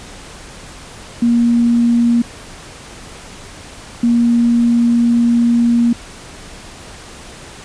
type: tone bursts at uneven times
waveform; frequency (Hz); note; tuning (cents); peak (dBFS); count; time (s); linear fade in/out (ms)
sine; 236.1; A#3; +22; -9; 2; 1.22-2.22 / 4.03-5.93; 5
effects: pink hiss -35 dBFS RMS until 7.64 s + resampled to 22050 Hz